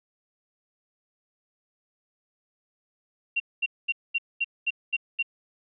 sine tone bursts, 2755 Hz, F7, 24 cents flat, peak -22 dBFS, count 8, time 3.36-5.228 s, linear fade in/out 10 ms, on 41 ms, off 220 ms, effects none

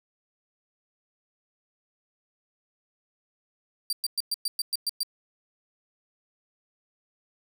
sawtooth tone bursts, 4699 Hz, D8, in tune, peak -22 dBFS, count 9, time 3.9-5.032 s, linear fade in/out 2 ms, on 28 ms, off 110 ms, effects none

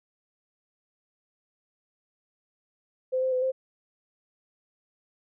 sine tone with pitch steps, 515 / 520 / 508 / 523 Hz, C5 / C5 / B4 / C5, -28 / -11 / +49 / -1 cents, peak -23 dBFS, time 3.12-3.52 s, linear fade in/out 20 ms, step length 100 ms, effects none

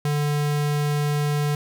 square tone, 147.1 Hz, D3, 3 cents sharp, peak -21 dBFS, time 0.05-1.55 s, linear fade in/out 2 ms, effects none

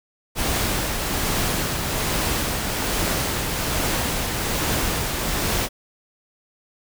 pink noise with tremolo, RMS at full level -22 dBFS, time 0.35-5.69 s, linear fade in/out 50 ms, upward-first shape triangle, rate 1.2 Hz, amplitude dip 35%, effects none

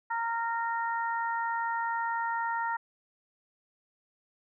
harmonic tone, 462.1 Hz, A#4, 15 cents flat, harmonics 2 / 3 / 4, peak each -30 / -35 / -37 dBFS, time 0.1-2.77 s, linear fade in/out 10 ms, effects none

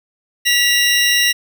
25% pulse tone pair together, 1943.7 / 2794 Hz, B6 / F7, -28 / 0 cents, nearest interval tritone, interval 628 cents, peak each -11 dBFS, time 0.45-1.33 s, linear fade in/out 20 ms, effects none

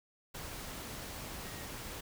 sine tone in noise, 1880 Hz, A#6, 14 cents sharp, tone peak -53 dBFS, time 1.44-1.66 s, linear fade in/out 10 ms, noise pink, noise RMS -44 dBFS, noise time 0.34-2.01 s, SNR -12 dB, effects none

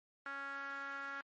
sawtooth tone with band-pass filter, 277.2 Hz, C#4, in tune, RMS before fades -44 dBFS, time 0.26-1.21 s, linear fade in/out 0 ms, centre 1500 Hz, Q 6.8, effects MP3 32 kbps

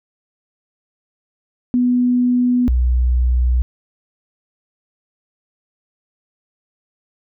sine tone pair in turn, 246.9 / 61.73 Hz, B3 / B1, 0 / 0 cents, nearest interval 2 octaves, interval 2400 cents, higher first, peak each -12 dBFS, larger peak neither, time 1.74-2.68 / 2.68-3.62 s, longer neither, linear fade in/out 0 ms, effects none

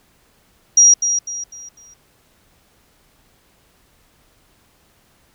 sine tone with echo, 5720 Hz, F8, 41 cents sharp, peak -6 dBFS, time 0.77-0.94 s, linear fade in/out 5 ms, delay 250 ms, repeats 4, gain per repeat -9 dB, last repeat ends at 1.94 s, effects pink hiss -57 dBFS RMS until 5.34 s

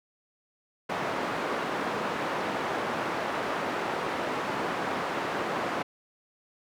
white band-pass noise, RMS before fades -31 dBFS, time 0.89-5.83 s, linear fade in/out 10 ms, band 190 to 1200 Hz, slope 12 dB/octave, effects none

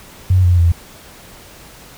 sine tone with pitch steps, 92.5 / 88.68 / 85.02 Hz, F#2 / F2 / F2, 0 / +27 / -46 cents, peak -8 dBFS, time 0.3-0.72 s, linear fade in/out 5 ms, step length 140 ms, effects pink hiss -40 dBFS RMS until 1.97 s

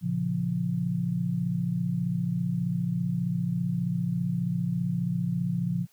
sine chord, Bb minor, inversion none, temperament just, 116.54 / 139.85 / 174.81 Hz, Bb2 / Db3 / F3, 0 / +16 / +2 cents, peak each -33 / -31 / -27 dBFS, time 0.01-5.87 s, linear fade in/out 50 ms, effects white hiss -64 dBFS RMS until 5.92 s

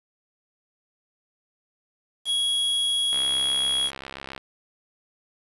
square tone, 3322 Hz, G#7, in tune, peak -22 dBFS, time 2.25-3.91 s, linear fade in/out 50 ms
click train, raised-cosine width 0.3 ms, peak -19 dBFS, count 85, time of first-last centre 3.13-4.378 s, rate 67.3 Hz
effects resampled to 24000 Hz + 7-bit

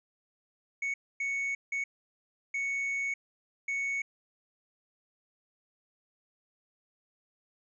triangle tone bursts at uneven times, 2219 Hz, C#7, 1 cent sharp, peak -28 dBFS, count 5, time 0.82-0.94 / 1.2-1.55 / 1.72-1.84 / 2.54-3.14 / 3.68-4.02 s, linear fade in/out 5 ms, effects resampled to 22050 Hz

